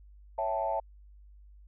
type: chord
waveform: sine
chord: A dominant seventh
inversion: first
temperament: equal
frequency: 554.4 / 659.3 / 784 / 880 Hz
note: C#5 / E5 / G5 / A5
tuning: 0 / 0 / 0 / 0 cents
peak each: -35 / -32 / -36 / -32 dBFS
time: 0.38-0.8 s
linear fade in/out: 5 ms
effects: tanh soft clip ceiling -18 dBFS + added 50 Hz sine -51 dBFS peak until 1.67 s